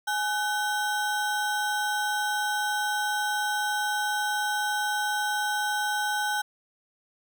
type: ring-modulated tone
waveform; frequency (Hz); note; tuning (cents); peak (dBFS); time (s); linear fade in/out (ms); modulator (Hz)
square; 1171; D6; -5; -23; 0.07-6.42; 10; 336
effects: none